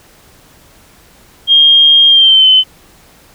sine tone with pitch glide, 3226 to 3050 Hz, G7 to G7, +49 to -48 cents, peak -3 dBFS, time 1.47-2.64 s, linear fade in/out 50 ms, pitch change -97 cents, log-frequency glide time 2.08-2.48 s, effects pink hiss -44 dBFS RMS until 3.34 s

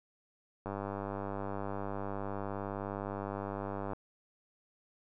click train, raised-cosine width 1 ms, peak -24 dBFS, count 327, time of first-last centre 0.66-3.933 s, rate 99.6 Hz, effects none

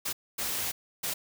white noise bursts at uneven times, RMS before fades -32 dBFS, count 3, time 0.05-0.13 / 0.38-0.72 / 1.03-1.14 s, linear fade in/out 10 ms, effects none

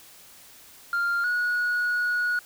sine tone pair in turn, 1396.9 / 1456.2 Hz, F6 / F#6, 0 / -28 cents, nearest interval minor second, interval 72 cents, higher second, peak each -20 dBFS, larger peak neither, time 0.93-1.24 / 1.24-2.39 s, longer second, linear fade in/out 2 ms, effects tanh soft clip ceiling -21 dBFS + white hiss -50 dBFS RMS until 2.45 s

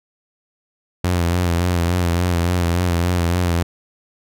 sawtooth tone with vibrato, 87.31 Hz, F2, in tune, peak -12 dBFS, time 1.04-3.63 s, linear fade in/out 5 ms, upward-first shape sine, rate 3.5 Hz, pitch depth 53 cents each way, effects none

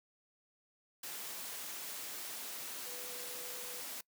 sine tone in noise, 493.9 Hz, B4, in tune, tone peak -52 dBFS, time 2.86-3.81 s, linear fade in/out 5 ms, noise white, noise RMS -44 dBFS, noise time 1.03-4.01 s, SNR -11 dB, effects noise-tail reverb RT60 0.1 s tail -24 dB re dry + high-pass 200 Hz 12 dB/octave

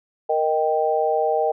sine chord, Eb major, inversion second, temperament equal, 466.2 / 622.3 / 784 Hz, Bb4 / Eb5 / G5, 0 / 0 / 0 cents, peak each -22 dBFS, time 0.29-1.52 s, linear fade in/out 10 ms, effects none

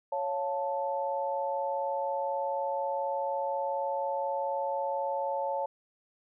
sine chord, Db augmented, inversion none, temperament equal, 554.4 / 698.5 / 880 Hz, Db5 / F5 / A5, 0 / 0 / 0 cents, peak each -32 / -38 / -32 dBFS, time 0.12-5.66 s, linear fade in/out 5 ms, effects none

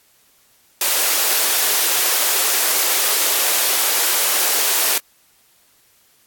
white high-pass noise, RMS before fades -17 dBFS, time 0.81-4.98 s, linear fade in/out 2 ms, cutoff 360 Hz, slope 24 dB/octave, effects white hiss -56 dBFS RMS until 6.26 s + AAC 64 kbps

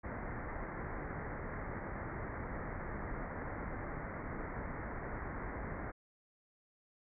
pink low-pass noise, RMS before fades -42 dBFS, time 0.03-5.92 s, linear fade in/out 20 ms, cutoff 2100 Hz, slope 96 dB/octave, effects none

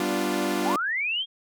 sawtooth chord, G dominant seventh, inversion none, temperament equal with one note detuned, 194.64 / 246.9 / 293.7 / 349.2 Hz, G3 / B3 / D4 / F4, -12 / 0 / 0 / 0 cents, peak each -27 / -28 / -25 / -24 dBFS, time 0-0.76 s, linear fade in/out 2 ms
sine linear sweep, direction up, 600 to 3283 Hz, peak -24 dBFS, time 0.62-1.26 s, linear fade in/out 50 ms
effects none

